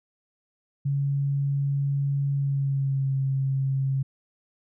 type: tone with pitch glide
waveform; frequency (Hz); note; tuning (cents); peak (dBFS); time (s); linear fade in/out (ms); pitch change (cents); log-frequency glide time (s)
sine; 140 to 135; C#3 to C#3; +18 to -45; -22; 0.85-4.03; 10; -63; 2.34-3.15
effects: none